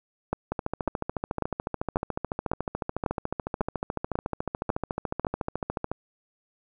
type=two click trains; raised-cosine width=1 ms; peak=-11 / -14 dBFS; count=10 / 76; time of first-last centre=0.33-5.248 / 0.52-5.916 s; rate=1.83 / 13.9 Hz; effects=none